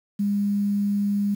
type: tone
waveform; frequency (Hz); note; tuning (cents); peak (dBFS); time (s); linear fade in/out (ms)
sine; 202.9; G#3; -40; -20; 0.19-1.35; 10
effects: 8-bit